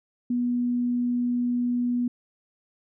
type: tone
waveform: sine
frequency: 243.7 Hz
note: B3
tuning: 23 cents flat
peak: -22 dBFS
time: 0.3-2.08 s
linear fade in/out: 5 ms
effects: none